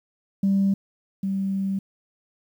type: tone pair in turn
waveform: sine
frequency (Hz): 196 / 194.2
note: G3 / G3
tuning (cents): 0 / -16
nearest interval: unison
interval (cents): 16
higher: first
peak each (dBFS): -16 / -22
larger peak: first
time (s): 0.43-0.74 / 1.23-1.79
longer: second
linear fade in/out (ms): 5
effects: tanh soft clip ceiling -14 dBFS + 9-bit